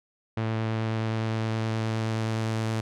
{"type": "tone with low-pass filter sweep", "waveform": "sawtooth", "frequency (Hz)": 111.3, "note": "A2", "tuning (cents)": 20, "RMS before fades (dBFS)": -28, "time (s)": [0.37, 2.81], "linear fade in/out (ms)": 5, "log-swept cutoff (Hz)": [3000, 8600], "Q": 0.75, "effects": []}